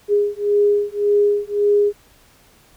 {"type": "beating tone pair", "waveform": "sine", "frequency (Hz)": [410, 411.8], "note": ["G#4", "G#4"], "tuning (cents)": [-22, -15], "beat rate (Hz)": 1.8, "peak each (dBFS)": [-17, -17], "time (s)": [0.08, 1.93], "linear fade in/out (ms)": 50, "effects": ["pink hiss -52 dBFS RMS until 2.76 s"]}